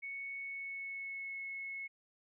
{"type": "tone with pitch glide", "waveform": "sine", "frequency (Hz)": [2217, 2188], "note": ["C#7", "C#7"], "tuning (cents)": [0, -23], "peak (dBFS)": -40, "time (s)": [0.02, 1.88], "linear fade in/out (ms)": 20, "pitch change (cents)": -23, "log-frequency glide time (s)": [0.38, 1.4], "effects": []}